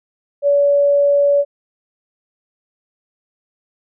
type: tone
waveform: sine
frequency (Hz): 570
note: C#5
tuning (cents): +48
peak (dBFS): -10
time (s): 0.42-1.45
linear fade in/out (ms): 50
effects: none